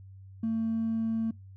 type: tone with hard clipping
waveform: sine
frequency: 224.8 Hz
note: A3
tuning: 37 cents sharp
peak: -27 dBFS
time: 0.43-1.31 s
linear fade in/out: 5 ms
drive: 1 dB
effects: noise-tail reverb RT60 0.2 s tail -25 dB re dry + added 96 Hz sine -46 dBFS peak until 1.56 s